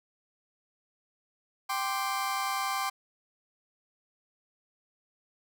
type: chord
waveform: 35% pulse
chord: G suspended fourth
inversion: none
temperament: just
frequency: 784 / 1045.3 / 1176 Hz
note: G5 / C6 / D6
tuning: 0 / -2 / +2 cents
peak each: -32 dBFS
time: 1.69-2.9 s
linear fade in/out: 10 ms
effects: none